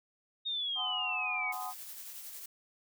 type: exponential sweep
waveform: sine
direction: down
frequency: 3729 to 2196 Hz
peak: -32 dBFS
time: 0.45-1.53 s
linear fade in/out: 20 ms
type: chord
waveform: sine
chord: Ab dominant seventh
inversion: third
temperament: equal with one note detuned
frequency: 740 / 830.6 / 1024.4 / 1244.5 Hz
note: Gb5 / Ab5 / C6 / Eb6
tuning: 0 / 0 / -37 / 0 cents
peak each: -40 / -44 / -43 / -43 dBFS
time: 0.75-1.74 s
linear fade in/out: 50 ms
type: noise with tremolo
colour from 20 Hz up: blue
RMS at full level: -44 dBFS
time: 1.52-2.46 s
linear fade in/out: 5 ms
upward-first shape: triangle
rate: 11 Hz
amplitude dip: 40%
effects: none